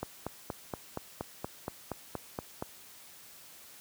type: click train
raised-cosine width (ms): 1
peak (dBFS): -20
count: 12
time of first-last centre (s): 0.03-2.624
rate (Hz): 4.24
effects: white hiss -53 dBFS RMS until 3.8 s + high-pass 60 Hz 12 dB/octave